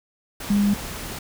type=tone in noise; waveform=sine; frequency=203.2 Hz; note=G#3; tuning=38 cents flat; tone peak=-16 dBFS; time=0.5-0.74 s; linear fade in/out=5 ms; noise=pink; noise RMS=-33 dBFS; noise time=0.4-1.19 s; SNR=+14 dB; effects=none